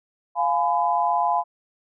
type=chord; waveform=sine; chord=F diminished; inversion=none; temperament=just; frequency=698.5 / 838.1 / 1005.8 Hz; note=F5 / Ab5 / Cb6; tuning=0 / +16 / +31 cents; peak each=-23 dBFS; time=0.35-1.44 s; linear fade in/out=50 ms; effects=none